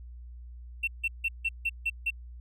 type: tone bursts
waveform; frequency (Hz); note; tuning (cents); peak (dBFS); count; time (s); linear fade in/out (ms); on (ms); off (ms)
triangle; 2700; E7; +41; -22; 7; 0.83-2.105; 10; 45; 160
effects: tanh soft clip ceiling -22 dBFS + added 60 Hz sine -42 dBFS peak until 2.4 s